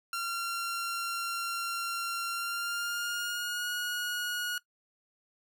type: tone with pitch glide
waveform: sawtooth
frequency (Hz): 1375 to 1449.2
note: F6 to F#6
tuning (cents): -27 to -36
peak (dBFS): -28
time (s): 0.13-4.58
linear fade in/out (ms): 2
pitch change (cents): +91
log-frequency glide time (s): 2.3-3.7
effects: noise-tail reverb RT60 0.1 s tail -19 dB re dry